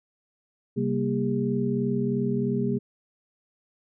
sine tone cluster, 132.7 / 195.9 / 235.6 / 403.9 Hz, C3 / G3 / A#3 / G#4, +25 / -1 / +19 / -48 cents, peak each -29 / -29 / -27 / -29 dBFS, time 0.76-2.79 s, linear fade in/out 20 ms, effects none

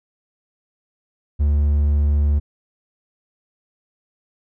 triangle tone, 73 Hz, D2, 10 cents flat, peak -12 dBFS, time 1.39-2.4 s, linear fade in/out 20 ms, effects none

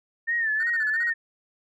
sine tone with vibrato, 1801 Hz, A6, 40 cents sharp, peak -22 dBFS, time 0.27-1.14 s, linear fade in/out 20 ms, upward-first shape sine, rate 2.9 Hz, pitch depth 83 cents each way
triangle tone bursts, 1480 Hz, F#6, in tune, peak -29 dBFS, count 8, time 0.6-1.101 s, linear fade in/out 2 ms, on 32 ms, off 35 ms
effects none

